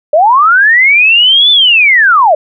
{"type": "linear two-way sweep", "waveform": "sine", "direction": "up then down", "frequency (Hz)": [569, 3543, 569], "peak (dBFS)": -3, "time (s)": [0.13, 2.35], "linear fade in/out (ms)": 5, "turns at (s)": 1.51, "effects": []}